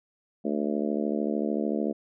harmonic tone, 73.42 Hz, D2, in tune, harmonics 3 / 4 / 5 / 6 / 7 / 8 / 9, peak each -29 / -31 / -33 / -35 / -36 / -37 / -38 dBFS, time 0.44-1.93 s, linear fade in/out 20 ms, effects none

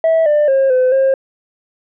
sine tone with pitch steps, 650 / 595 / 538 / 510 / 535 Hz, E5 / D5 / C5 / C5 / C5, -24 / +22 / +48 / -44 / +38 cents, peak -7 dBFS, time 0.04-1.14 s, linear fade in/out 2 ms, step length 220 ms, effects tanh soft clip ceiling -8 dBFS

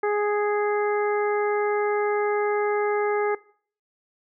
harmonic tone, 415.3 Hz, G#4, in tune, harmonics 1 / 2 / 3 / 4 / 5, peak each -22 / -28 / -32 / -34 / -36 dBFS, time 0.03-3.35 s, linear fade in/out 5 ms, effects noise-tail reverb RT60 0.5 s tail -21 dB re dry

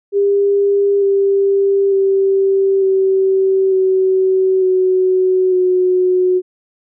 sine tone with pitch steps, 401 / 395 / 389.1 / 383.3 / 377.6 / 372 / 366.4 Hz, G4 / G4 / G4 / G4 / F#4 / F#4 / F#4, +39 / +13 / -13 / -39 / +35 / +9 / -17 cents, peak -10 dBFS, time 0.12-6.42 s, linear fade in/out 50 ms, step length 900 ms, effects none

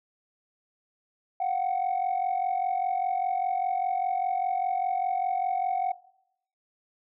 sine tone pair together, 715 / 760 Hz, F5 / F#5, +41 / +46 cents, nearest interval minor second, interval 105 cents, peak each -28 / -26 dBFS, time 1.4-5.92 s, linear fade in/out 5 ms, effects noise-tail reverb RT60 0.7 s tail -19 dB re dry + tanh soft clip ceiling -21 dBFS

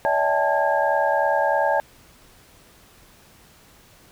sine tone cluster, 573 / 643 / 797 / 880 / 1632 Hz, D5 / E5 / G5 / A5 / G#6, -43 / -43 / +28 / 0 / -31 cents, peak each -23 / -24 / -26 / -22 / -27 dBFS, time 0.05-1.8 s, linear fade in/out 0 ms, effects pink hiss -52 dBFS RMS until 4.11 s

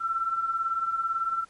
sine beating tone pair, 1329 / 1347 Hz, E6 / E6, +14 / +37 cents, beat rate 18 Hz, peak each -32 / -26 dBFS, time 0-1.45 s, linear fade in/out 20 ms, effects pink hiss -59 dBFS RMS until 1.49 s + MP3 48 kbps

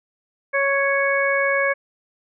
harmonic tone, 554.4 Hz, C#5, in tune, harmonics 1 / 2 / 3 / 4, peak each -21 / -26 / -22 / -23 dBFS, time 0.53-1.74 s, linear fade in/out 20 ms, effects none

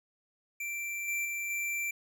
square tone with level steps, 2349 Hz, D7, in tune, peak -35 / -31 / -34 / -32 dBFS, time 0.6-1.91 s, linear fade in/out 5 ms, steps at 1.08 / 1.25 / 1.5 s, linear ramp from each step 2 ms, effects none

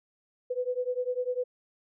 sine beating tone pair, 493.9 / 503.9 Hz, B4 / B4, 0 / +35 cents, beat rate 10 Hz, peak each -31 dBFS, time 0.5-1.44 s, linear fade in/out 10 ms, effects none

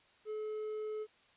triangle tone, 429.5 Hz, A4, 42 cents flat, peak -35 dBFS, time 0.25-1.07 s, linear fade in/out 50 ms, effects white hiss -66 dBFS RMS until 1.36 s + resampled to 8000 Hz

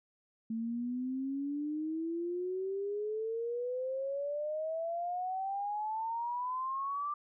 sine exponential sweep, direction up, 222.1 to 1185 Hz, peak -33 dBFS, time 0.5-7.14 s, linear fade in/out 5 ms, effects none

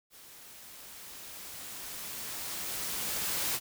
white noise with level ramp, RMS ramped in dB -53 to -31 dBFS, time 0.1-3.6 s, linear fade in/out 50 ms, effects none

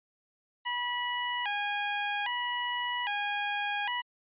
15% pulse tone with vibrato, 894 Hz, A5, 27 cents sharp, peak -23 dBFS, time 0.65-4.02 s, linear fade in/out 20 ms, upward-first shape square, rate 0.62 Hz, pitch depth 150 cents each way, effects resampled to 8000 Hz

